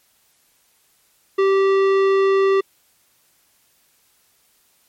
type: tone with tanh clipping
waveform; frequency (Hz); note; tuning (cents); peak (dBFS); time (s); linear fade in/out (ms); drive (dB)
sine; 389.1; G4; -13; -15; 1.38-2.61; 10; 15
effects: white hiss -60 dBFS RMS until 4.88 s + MP3 64 kbps